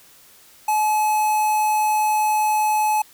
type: tone with notch filter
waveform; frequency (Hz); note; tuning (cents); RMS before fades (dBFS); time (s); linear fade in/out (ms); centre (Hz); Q
square; 855; A5; -50; -19; 0.68-3.02; 5; 3800; 0.93
effects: white hiss -50 dBFS RMS until 3.13 s